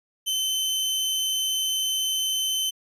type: tone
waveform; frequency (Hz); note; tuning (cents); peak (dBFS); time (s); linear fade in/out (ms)
sawtooth; 3066; G7; -39; -20; 0.26-2.71; 20
effects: resampled to 32000 Hz